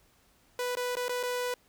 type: tone with dropouts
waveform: sawtooth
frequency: 493.9 Hz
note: B4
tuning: in tune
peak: -26 dBFS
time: 0.59-1.54 s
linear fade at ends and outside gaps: 2 ms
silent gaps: 0.753-0.77 / 0.954-0.968 / 1.083-1.093 / 1.23-1.234 s
effects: pink hiss -65 dBFS RMS until 1.68 s